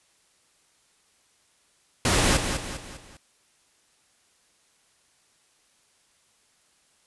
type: noise with echo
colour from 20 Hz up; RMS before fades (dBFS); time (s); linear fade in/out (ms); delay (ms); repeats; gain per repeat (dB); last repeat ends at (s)
pink; -21; 2.05-2.37; 2; 200; 4; -7; 3.17
effects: white hiss -64 dBFS RMS until 7.06 s + resampled to 24000 Hz